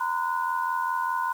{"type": "tone cluster", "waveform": "sine", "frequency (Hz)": [936, 1021, 1471], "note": ["A#5", "C6", "F#6"], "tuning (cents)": [7, -43, -11], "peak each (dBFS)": [-29, -27, -32], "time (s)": [0, 1.33], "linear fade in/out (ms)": 10, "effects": ["8-bit"]}